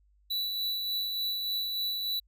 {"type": "tone with tremolo", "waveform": "square", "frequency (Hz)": 3951, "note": "B7", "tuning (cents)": 0, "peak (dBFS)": -29, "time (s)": [0.3, 2.2], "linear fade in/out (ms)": 10, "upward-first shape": "sine", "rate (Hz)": 3.4, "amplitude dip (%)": 30, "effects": ["added 50 Hz sine -62 dBFS peak until 2.27 s"]}